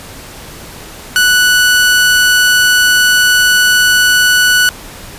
sawtooth tone, 1480 Hz, F#6, in tune, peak -3 dBFS, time 1.16-4.69 s, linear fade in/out 0 ms, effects pink hiss -31 dBFS RMS until 5.18 s + resampled to 32000 Hz

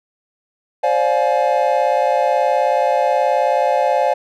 triangle chord, D half-diminished seventh, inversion third, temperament just, 528.6 / 587.3 / 704.8 / 845.8 Hz, C5 / D5 / F5 / Ab5, +18 / 0 / +16 / +31 cents, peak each -17 dBFS, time 0.83-4.14 s, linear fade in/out 10 ms, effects none

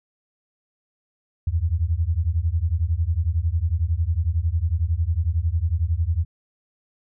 sine beating tone pair, 77.78 / 88.78 Hz, D#2 / F2, 0 / +29 cents, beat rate 11 Hz, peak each -22 dBFS, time 1.47-6.25 s, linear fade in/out 5 ms, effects none

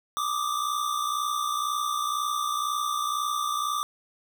square tone pair together, 1172 / 1234 Hz, D6 / D#6, -4 / -15 cents, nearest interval minor second, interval 89 cents, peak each -28 / -32 dBFS, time 0.17-3.83 s, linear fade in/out 0 ms, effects none

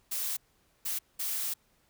blue noise bursts at uneven times, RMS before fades -33 dBFS, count 3, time 0.11-0.37 / 0.85-0.99 / 1.19-1.54 s, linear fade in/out 10 ms, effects pink hiss -69 dBFS RMS until 1.89 s

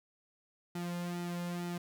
sawtooth tone with flanger, 174.61 Hz, F3, in tune, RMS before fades -38 dBFS, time 0.75-1.78 s, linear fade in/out 5 ms, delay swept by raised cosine 1.8 to 2.66 ms, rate 2.2 Hz, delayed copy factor -0.7, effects none

